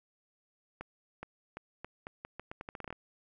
accelerating click train, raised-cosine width 0.5 ms, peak -26 dBFS, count 16, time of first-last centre 0.81-2.927 s, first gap 420 ms, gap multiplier 0.81, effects none

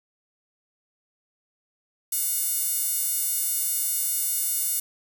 sawtooth tone with high-pass filter, 721 Hz, F#5, 45 cents flat, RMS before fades -26 dBFS, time 2.12-4.8 s, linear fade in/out 5 ms, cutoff 10000 Hz, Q 1.4, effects none

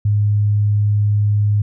sine tone, 103.83 Hz, G#2, in tune, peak -12 dBFS, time 0.05-1.62 s, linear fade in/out 5 ms, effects none

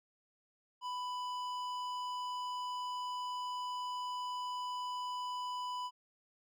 triangle tone with hard clipping, 994 Hz, B5, 11 cents sharp, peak -39 dBFS, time 0.81-5.91 s, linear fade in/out 50 ms, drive 15 dB, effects none

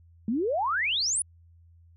sine exponential sweep, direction up, 204.9 to 10270 Hz, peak -24 dBFS, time 0.28-1.22 s, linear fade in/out 2 ms, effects added 84 Hz sine -53 dBFS peak until 1.96 s

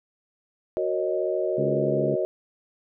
sine chord, D# minor seventh, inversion first, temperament equal with one note detuned, 370 / 466.2 / 548.6 / 622.3 Hz, F#4 / A#4 / C#5 / D#5, 0 / 0 / -18 / 0 cents, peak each -27 / -31 / -30 / -27 dBFS, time 0.77-2.25 s, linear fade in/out 0 ms
harmonic tone, 70.2 Hz, C#2, 22 cents sharp, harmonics 2 / 3 / 4 / 5 / 6 / 7, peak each -29 / -31 / -32 / -33 / -34 / -34 dBFS, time 1.57-2.16 s, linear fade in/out 20 ms
effects none

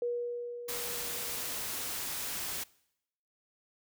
sine tone with exponential decay, 480.7 Hz, B4, 47 cents flat, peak -29 dBFS, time 0.02-2.28 s, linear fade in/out 2 ms, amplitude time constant 490 ms
white noise, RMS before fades -37 dBFS, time 0.68-2.64 s, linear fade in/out 10 ms
effects noise-tail reverb RT60 0.8 s tail -23 dB re dry

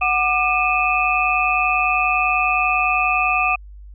sine tone cluster, 740 / 1195 / 2468 / 2618 Hz, F#5 / D6 / D#7 / E7, 0 / +30 / -15 / -13 cents, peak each -21 dBFS, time 0.01-3.56 s, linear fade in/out 10 ms, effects added 50 Hz sine -36 dBFS peak until 3.94 s

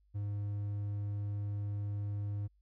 triangle tone, 102.3 Hz, G#2, 26 cents flat, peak -32 dBFS, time 0.14-2.48 s, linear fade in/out 20 ms, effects added 50 Hz sine -66 dBFS peak until 2.61 s

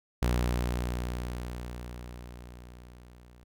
sawtooth tone with level ramp, 60.6 Hz, B1, 32 cents flat, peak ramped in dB -20 to -49 dBFS, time 0.22-3.44 s, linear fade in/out 5 ms, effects none

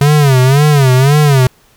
square tone with vibrato, 138.59 Hz, C#3, in tune, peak -6 dBFS, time 0.01-1.47 s, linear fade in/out 2 ms, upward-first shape sine, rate 1.9 Hz, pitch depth 150 cents each way, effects pink hiss -49 dBFS RMS until 1.76 s

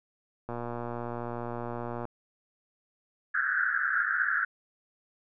click train, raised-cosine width 1 ms, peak -22 dBFS, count 187, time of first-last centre 0.49-2.053 s, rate 119 Hz
pink band-pass noise, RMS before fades -28 dBFS, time 3.34-4.45 s, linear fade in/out 10 ms, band 1400 to 1700 Hz, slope 96 dB/octave
effects none

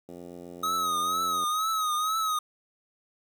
click train, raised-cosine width 2 ms, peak -28 dBFS, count 119, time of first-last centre 0.09-1.437 s, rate 87.6 Hz
square tone with vibrato, 1264 Hz, D#6, 27 cents sharp, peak -26 dBFS, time 0.63-2.39 s, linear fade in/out 5 ms, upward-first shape triangle, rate 2.1 Hz, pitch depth 77 cents each way
effects high-pass 200 Hz 12 dB/octave + 9-bit

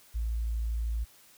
sine tone, 56.4 Hz, A1, 44 cents sharp, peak -28 dBFS, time 0.14-1.05 s, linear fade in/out 20 ms, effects white hiss -58 dBFS RMS until 1.37 s

